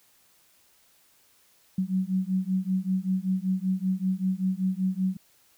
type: beating tone pair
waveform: sine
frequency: 185 / 190.2 Hz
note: F#3 / F#3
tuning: 0 / +48 cents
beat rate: 5.2 Hz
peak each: -27 dBFS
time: 1.78-5.17 s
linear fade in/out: 5 ms
effects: white hiss -62 dBFS RMS until 5.57 s